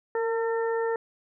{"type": "harmonic tone with a mistuned harmonic", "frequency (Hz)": 452, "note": "A4", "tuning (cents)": 47, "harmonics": [1, 2, 3, 4], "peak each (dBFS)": [-25, -33, -39, -37], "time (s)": [0.15, 0.96], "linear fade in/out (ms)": 2, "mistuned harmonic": 1, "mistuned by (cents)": 24, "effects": []}